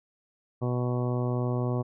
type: harmonic tone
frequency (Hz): 123.47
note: B2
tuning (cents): 0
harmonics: 1 / 2 / 3 / 4 / 5 / 6 / 7 / 8 / 9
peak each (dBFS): -27 / -33 / -34 / -37 / -38 / -43 / -45 / -45 / -43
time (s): 0.61-1.83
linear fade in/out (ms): 20
effects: none